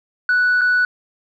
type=tone with dropouts; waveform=sine; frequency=1480 Hz; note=F#6; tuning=in tune; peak=-11 dBFS; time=0.29-0.85 s; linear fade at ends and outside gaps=2 ms; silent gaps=0.611-0.615 s; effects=tanh soft clip ceiling -11 dBFS